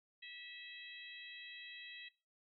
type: harmonic tone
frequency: 650 Hz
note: E5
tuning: 24 cents flat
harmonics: 3 / 4 / 5 / 6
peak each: -54 / -54 / -55 / -56 dBFS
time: 0.22-2.09 s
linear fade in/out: 10 ms
effects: noise-tail reverb RT60 0.3 s tail -18 dB re dry